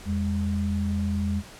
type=tone pair together; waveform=sine; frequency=84.7 / 202.5 Hz; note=E2 / G#3; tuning=+48 / -43 cents; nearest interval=octave + minor third; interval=1509 cents; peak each=-26 dBFS; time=0.05-1.43 s; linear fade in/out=50 ms; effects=pink hiss -45 dBFS RMS until 1.59 s + low-pass 10000 Hz 12 dB/octave